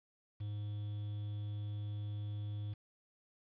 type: tone with quantisation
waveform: triangle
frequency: 103.83 Hz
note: G#2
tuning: in tune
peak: -36 dBFS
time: 0.4-2.74 s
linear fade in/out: 10 ms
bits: 10
effects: resampled to 11025 Hz